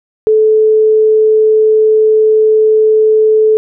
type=tone; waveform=sine; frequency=434.3 Hz; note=A4; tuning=23 cents flat; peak=-5 dBFS; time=0.27-3.57 s; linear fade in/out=0 ms; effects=none